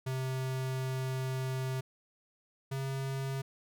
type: tone pair in turn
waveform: square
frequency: 130.8 / 134.94 Hz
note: C3 / C#3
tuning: 0 / -46 cents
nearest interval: minor second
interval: 54 cents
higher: second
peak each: -33 / -34 dBFS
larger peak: first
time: 0.06-1.81 / 2.71-3.42 s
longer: first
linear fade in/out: 10 ms
effects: none